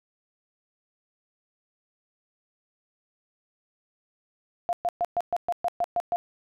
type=tone bursts; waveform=sine; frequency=698.5 Hz; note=F5; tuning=in tune; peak=-22 dBFS; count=10; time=4.69-6.16 s; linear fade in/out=0 ms; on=39 ms; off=120 ms; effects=none